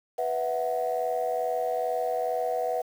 sine chord, B suspended fourth, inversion none, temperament just, 493.9 / 658.5 / 740.8 Hz, B4 / E5 / F#5, 0 / -2 / +2 cents, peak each -29 dBFS, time 0.18-2.82 s, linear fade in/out 10 ms, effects tanh soft clip ceiling -18 dBFS + 8-bit

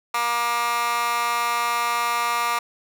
15% pulse tone with high-pass filter, 237 Hz, A#3, 29 cents sharp, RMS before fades -23 dBFS, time 0.14-2.59 s, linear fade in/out 5 ms, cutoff 1200 Hz, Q 3.1, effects none

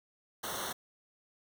pink noise with comb filter, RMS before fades -38 dBFS, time 0.43-0.73 s, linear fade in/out 10 ms, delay 0.41 ms, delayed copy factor -1, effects none

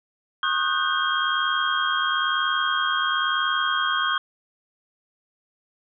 sine tone cluster, 1088 / 1237 / 1479 / 1560 / 3235 Hz, C#6 / D#6 / F#6 / G6 / G#7, -33 / -10 / -1 / -9 / -46 cents, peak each -27 dBFS, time 0.43-4.18 s, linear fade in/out 2 ms, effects none

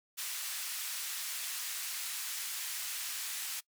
white band-pass noise, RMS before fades -39 dBFS, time 0.17-3.61 s, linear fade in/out 20 ms, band 1500 to 14000 Hz, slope 12 dB/octave, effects noise-tail reverb RT60 0.1 s tail -22 dB re dry

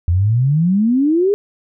sine exponential sweep, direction up, 82.41 to 420.4 Hz, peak -11 dBFS, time 0.08-1.34 s, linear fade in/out 0 ms, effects none

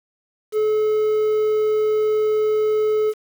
triangle tone with quantisation, 429.3 Hz, A4, 43 cents flat, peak -14 dBFS, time 0.52-3.14 s, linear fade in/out 50 ms, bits 7, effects none

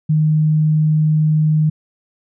sine tone, 154.5 Hz, D#3, 12 cents flat, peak -11 dBFS, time 0.09-1.7 s, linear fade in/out 10 ms, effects none

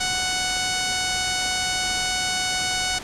5% pulse tone, 740 Hz, F#5, in tune, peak -10 dBFS, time 0-2.99 s, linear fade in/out 10 ms, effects pink hiss -36 dBFS RMS until 3.03 s + low-pass 8000 Hz 12 dB/octave

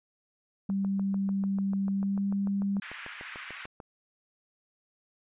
sine tone with pitch glide, 196 to 198.51 Hz, G3 to G3, 0 to +22 cents, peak -26 dBFS, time 0.69-2.8 s, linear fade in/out 5 ms, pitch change +22 cents, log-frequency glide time 1.91-2.25 s
click train, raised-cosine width 1 ms, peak -29 dBFS, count 22, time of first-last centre 0.7-3.802 s, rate 6.77 Hz
pink band-pass noise, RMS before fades -43 dBFS, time 2.82-3.66 s, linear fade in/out 2 ms, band 1400 to 2700 Hz, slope 24 dB/octave
effects resampled to 8000 Hz

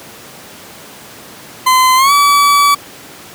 40% pulse tone with pitch glide, 1027 to 1146.1 Hz, C6 to D6, -33 to -43 cents, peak -6 dBFS, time 1.66-2.75 s, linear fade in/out 10 ms, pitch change +190 cents, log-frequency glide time 1.96-2.12 s, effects pink hiss -34 dBFS RMS until 3.34 s + high-pass 150 Hz 12 dB/octave

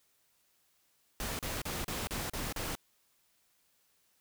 pink noise bursts, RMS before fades -37 dBFS, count 7, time 1.2-2.752 s, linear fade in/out 0 ms, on 190 ms, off 37 ms, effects white hiss -72 dBFS RMS until 4.2 s

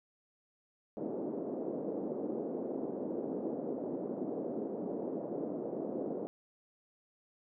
pink band-pass noise, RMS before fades -38 dBFS, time 0.97-6.27 s, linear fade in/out 0 ms, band 240 to 550 Hz, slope 24 dB/octave, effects none

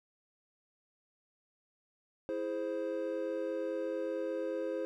triangle chord, E augmented, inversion none, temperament equal with one note detuned, 329.6 / 418.4 / 523.3 Hz, E4 / G#4 / B#4, 0 / +13 / 0 cents, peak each -37 / -38 / -34 dBFS, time 2.29-4.85 s, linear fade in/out 0 ms, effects none

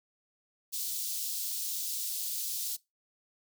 white high-pass noise, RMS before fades -35 dBFS, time 0.72-2.77 s, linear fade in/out 20 ms, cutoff 3800 Hz, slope 24 dB/octave, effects noise-tail reverb RT60 0.2 s tail -21 dB re dry

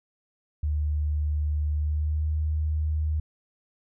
sine tone with pitch glide, 75 to 77.02 Hz, D2 to D#2, +37 to -17 cents, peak -23 dBFS, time 0.63-3.2 s, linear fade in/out 5 ms, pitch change +46 cents, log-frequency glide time 1.76-2.29 s, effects none

